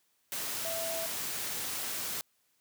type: tone in noise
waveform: sine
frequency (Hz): 659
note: E5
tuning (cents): -1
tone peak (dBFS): -36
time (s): 0.65-1.06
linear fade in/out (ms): 0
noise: white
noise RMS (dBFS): -36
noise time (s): 0.32-2.21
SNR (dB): -3
effects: white hiss -73 dBFS RMS until 2.6 s + high-pass 80 Hz 12 dB/octave